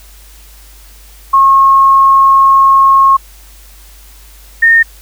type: tone pair in turn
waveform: sine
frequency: 1085 / 1831.6 Hz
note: C#6 / A#6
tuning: -37 / -31 cents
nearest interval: major sixth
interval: 906 cents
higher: second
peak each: -3 dBFS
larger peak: neither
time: 1.33-3.17 / 4.62-4.83 s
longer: first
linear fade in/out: 10 ms
effects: added 50 Hz sine -36 dBFS peak until 5.01 s + white hiss -41 dBFS RMS until 5.01 s